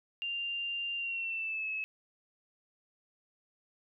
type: tone with pitch glide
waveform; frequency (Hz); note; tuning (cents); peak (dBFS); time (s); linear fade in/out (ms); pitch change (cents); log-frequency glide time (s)
sine; 2790 to 2588; F7 to E7; -2 to -32; -33; 0.22-1.84; 0; -130; 0.96-1.68
effects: none